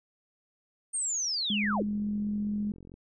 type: linear sweep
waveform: sine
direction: down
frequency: 8880 to 146.83 Hz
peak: -28 dBFS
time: 0.93-1.84 s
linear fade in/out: 20 ms
type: tone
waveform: sine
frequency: 207.7 Hz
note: G#3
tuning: in tune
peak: -28 dBFS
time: 1.5-2.72 s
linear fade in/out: 2 ms
type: click train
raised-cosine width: 3 ms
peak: -36 dBFS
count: 59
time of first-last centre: 1.64-2.94 s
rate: 44.6 Hz
effects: none